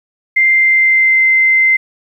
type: tone with pitch glide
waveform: sine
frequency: 2093 to 2075 Hz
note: C7 to C7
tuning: 0 to -15 cents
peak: -7 dBFS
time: 0.36-1.77 s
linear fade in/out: 10 ms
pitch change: -15 cents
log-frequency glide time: 0.51-1.24 s
effects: 8-bit